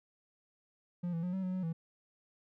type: tone with pitch steps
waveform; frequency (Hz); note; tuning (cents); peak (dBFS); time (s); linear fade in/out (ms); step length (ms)
triangle; 175.8 / 166.2 / 179.6 / 190 / 184 / 185.7 / 164.3; F3 / E3 / F3 / F#3 / F#3 / F#3 / E3; +12 / +15 / +49 / +46 / -9 / +7 / -5; -31; 1.03-1.73; 10; 100
effects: none